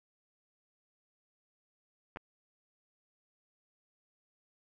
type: clicks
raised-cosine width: 0.5 ms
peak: -27 dBFS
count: 2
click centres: 2.161 / 2.171 s
effects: none